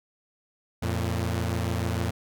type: tone pair together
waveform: sawtooth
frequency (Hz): 86.7 / 113.51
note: F2 / A#2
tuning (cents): -12 / -46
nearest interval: perfect fourth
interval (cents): 466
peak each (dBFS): -24 / -25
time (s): 0.82-2.11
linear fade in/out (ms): 10
effects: none